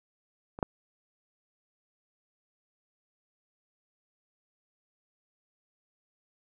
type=clicks; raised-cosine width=1 ms; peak=-26 / -12 dBFS; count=2; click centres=0.589 / 0.628 s; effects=none